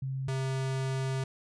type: tone pair in turn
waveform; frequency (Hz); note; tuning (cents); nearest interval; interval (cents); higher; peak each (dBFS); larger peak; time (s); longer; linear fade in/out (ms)
sine / square; 133.4 / 132.92; C3 / C3; +34 / +28; unison; 6; first; -31 / -30; second; 0.02-0.28 / 0.28-1.24; second; 5
effects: resampled to 22050 Hz